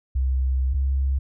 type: tone pair in turn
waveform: sine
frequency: 65.41 / 67.52 Hz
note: C2 / C#2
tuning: 0 / -45 cents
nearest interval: minor second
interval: 55 cents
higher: second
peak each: -18 dBFS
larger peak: neither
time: 0.15-0.74 / 0.74-1.19 s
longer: first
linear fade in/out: 10 ms
effects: tanh soft clip ceiling -14 dBFS

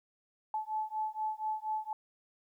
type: beating tone pair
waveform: sine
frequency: 863 / 867.2 Hz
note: A5 / A5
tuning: -34 / -25 cents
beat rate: 4.2 Hz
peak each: -36 / -36 dBFS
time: 0.54-1.93 s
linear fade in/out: 2 ms
effects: 12-bit

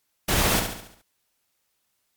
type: noise with echo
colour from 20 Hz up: pink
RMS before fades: -22 dBFS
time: 0.28-0.6 s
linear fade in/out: 10 ms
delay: 70 ms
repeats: 6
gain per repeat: -6 dB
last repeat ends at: 1.02 s
effects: white hiss -73 dBFS RMS until 2.16 s + MP3 96 kbps

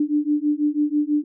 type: beating tone pair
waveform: sine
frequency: 293.7 / 299.8 Hz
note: D4 / D4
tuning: 0 / +36 cents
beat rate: 6.1 Hz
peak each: -21 dBFS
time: 0-1.24 s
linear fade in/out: 5 ms
effects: none

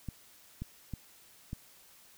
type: clicks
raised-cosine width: 5 ms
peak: -25 dBFS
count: 4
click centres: 0.087 / 0.62 / 0.937 / 1.531 s
effects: white hiss -59 dBFS RMS until 2.17 s

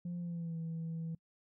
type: tone with pitch glide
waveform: sine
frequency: 174.61 to 163.86 Hz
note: F3 to E3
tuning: 0 to -10 cents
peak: -35 dBFS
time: 0.05-1.15 s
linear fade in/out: 5 ms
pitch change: -110 cents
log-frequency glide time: 0.19-0.57 s
effects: noise-tail reverb RT60 0.1 s tail -25 dB re dry + tanh soft clip ceiling -35 dBFS

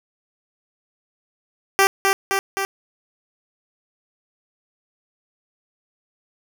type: tone with echo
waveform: 10% pulse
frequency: 390.6 Hz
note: G4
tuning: 6 cents flat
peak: -4 dBFS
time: 1.79-1.87 s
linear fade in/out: 0 ms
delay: 260 ms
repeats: 3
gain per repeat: -3 dB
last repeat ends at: 2.65 s
effects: none

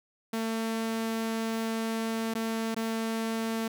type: tone with dropouts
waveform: sawtooth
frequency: 224.8 Hz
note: A3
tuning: 37 cents sharp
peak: -25 dBFS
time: 0.33-3.68 s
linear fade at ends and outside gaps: 5 ms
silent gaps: 2.339-2.351 / 2.746-2.763 s
effects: none

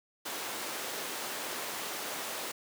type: high-pass noise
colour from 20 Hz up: pink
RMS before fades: -38 dBFS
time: 0.25-2.52 s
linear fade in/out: 10 ms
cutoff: 410 Hz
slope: 12 dB/octave
effects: none

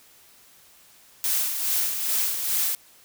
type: noise with tremolo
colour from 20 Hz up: blue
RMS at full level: -23 dBFS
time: 1.24-2.75 s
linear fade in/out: 0 ms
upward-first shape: sine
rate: 2.4 Hz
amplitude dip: 50%
effects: white hiss -54 dBFS RMS until 3.04 s

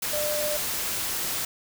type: tone in noise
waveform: sine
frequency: 598 Hz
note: D5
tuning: 31 cents sharp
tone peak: -27 dBFS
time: 0.13-0.57 s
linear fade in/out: 5 ms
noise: white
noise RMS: -29 dBFS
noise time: 0.02-1.45 s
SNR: -1 dB
effects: none

